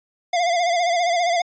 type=tone with vibrato; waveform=square; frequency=695 Hz; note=F5; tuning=9 cents flat; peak=-18 dBFS; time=0.33-1.42 s; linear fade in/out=5 ms; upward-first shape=sine; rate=15 Hz; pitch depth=64 cents each way; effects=resampled to 16000 Hz